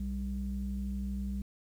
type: tone pair together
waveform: sine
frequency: 61.74 / 197.6 Hz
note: B1 / G3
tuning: 0 / +14 cents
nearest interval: octave + minor sixth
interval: 2014 cents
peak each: -34 / -35 dBFS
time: 0-1.42 s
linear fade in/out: 5 ms
effects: tanh soft clip ceiling -26 dBFS + 10-bit